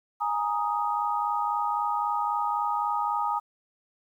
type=chord; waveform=sine; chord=Ab suspended second; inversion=none; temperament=just; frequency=830.6 / 934.4 / 1245.9 Hz; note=Ab5 / Bb5 / Eb6; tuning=0 / +4 / +2 cents; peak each=-29 dBFS; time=0.2-3.4 s; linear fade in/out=20 ms; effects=10-bit